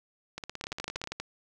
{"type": "two click trains", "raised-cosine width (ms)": 0.2, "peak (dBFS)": [-17, -20], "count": [8, 13], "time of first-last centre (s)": [[0.64, 1.2], [0.38, 1.074]], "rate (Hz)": [12.5, 17.3], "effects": []}